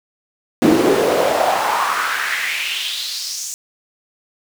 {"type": "noise with high-pass filter sweep", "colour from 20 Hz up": "brown", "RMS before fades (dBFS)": -18, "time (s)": [0.62, 3.54], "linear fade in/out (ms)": 0, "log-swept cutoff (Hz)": [280, 6800], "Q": 3.7, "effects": []}